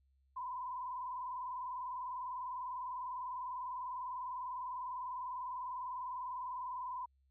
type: tone with vibrato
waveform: sine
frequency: 1000 Hz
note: B5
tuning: 21 cents sharp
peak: -39 dBFS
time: 0.36-7.06 s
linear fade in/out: 10 ms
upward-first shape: sine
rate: 20 Hz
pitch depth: 82 cents each way
effects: added 67 Hz sine -70 dBFS peak until 7.3 s